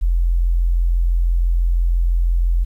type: tone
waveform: sine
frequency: 43 Hz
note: F1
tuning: 26 cents flat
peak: -13 dBFS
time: 0.01-2.65 s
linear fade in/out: 20 ms
effects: 9-bit